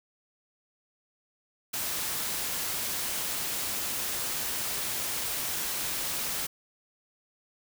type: noise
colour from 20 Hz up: white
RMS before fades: -32 dBFS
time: 1.73-6.47 s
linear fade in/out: 10 ms
effects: none